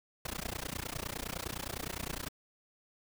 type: noise with amplitude modulation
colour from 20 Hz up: pink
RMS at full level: -36 dBFS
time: 0.25-2.29 s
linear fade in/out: 5 ms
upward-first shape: sine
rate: 29.8 Hz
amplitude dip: 100%
effects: none